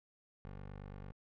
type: tone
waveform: 15% pulse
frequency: 49 Hz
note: G1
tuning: in tune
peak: -40 dBFS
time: 0.45-1.12 s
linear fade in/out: 0 ms
effects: low-pass 2000 Hz 12 dB/octave